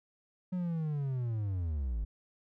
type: linear sweep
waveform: triangle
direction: down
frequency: 185 to 48.77 Hz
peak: -29 dBFS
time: 0.52-2.05 s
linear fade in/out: 10 ms
effects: none